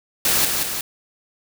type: noise with echo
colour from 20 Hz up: white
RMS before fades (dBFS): -18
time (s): 0.25-0.45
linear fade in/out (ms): 2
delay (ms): 180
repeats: 2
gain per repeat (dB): -4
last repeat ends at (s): 0.81
effects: none